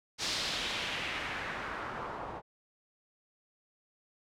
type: noise with low-pass filter sweep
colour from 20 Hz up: white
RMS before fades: -37 dBFS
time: 0.18-2.42 s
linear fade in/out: 50 ms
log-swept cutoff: 5200 to 820 Hz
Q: 1.7
effects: none